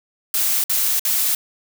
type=noise bursts; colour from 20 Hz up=blue; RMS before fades=-19 dBFS; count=3; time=0.34-1.35 s; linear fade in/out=2 ms; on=300 ms; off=55 ms; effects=none